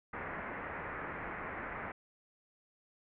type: low-pass noise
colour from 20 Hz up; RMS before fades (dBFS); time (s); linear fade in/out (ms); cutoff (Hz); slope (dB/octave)
white; -42; 0.13-1.92; 5; 2100; 48
effects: none